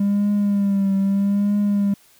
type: tone with vibrato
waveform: triangle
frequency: 200 Hz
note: G3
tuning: 35 cents sharp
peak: -13 dBFS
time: 0-1.94 s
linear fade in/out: 5 ms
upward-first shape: triangle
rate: 0.79 Hz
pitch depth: 51 cents each way
effects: tanh soft clip ceiling -11 dBFS + white hiss -54 dBFS RMS until 2.19 s